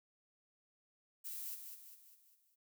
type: noise with echo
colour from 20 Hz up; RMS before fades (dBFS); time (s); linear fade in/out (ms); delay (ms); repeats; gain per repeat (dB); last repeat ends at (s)
violet; -45; 1.24-1.56; 20; 200; 5; -6; 2.56
effects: noise-tail reverb RT60 0.1 s tail -26 dB re dry